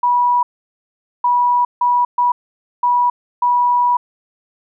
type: tone bursts at uneven times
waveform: sine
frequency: 975 Hz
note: B5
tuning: 23 cents flat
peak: -11 dBFS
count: 6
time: 0.03-0.43 / 1.24-1.65 / 1.81-2.05 / 2.18-2.32 / 2.83-3.1 / 3.42-3.97 s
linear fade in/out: 5 ms
effects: none